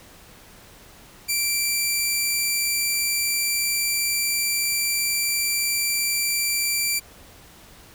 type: tone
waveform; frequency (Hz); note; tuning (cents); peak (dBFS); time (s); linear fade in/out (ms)
10% pulse; 2349; D7; 0; -12; 1.28-7; 20
effects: pink hiss -48 dBFS RMS until 7.94 s